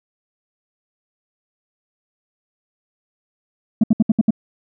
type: tone bursts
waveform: sine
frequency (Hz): 220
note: A3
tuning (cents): 0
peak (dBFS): -7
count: 6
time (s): 3.81-4.307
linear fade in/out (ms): 5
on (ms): 27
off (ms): 67
effects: tanh soft clip ceiling -8 dBFS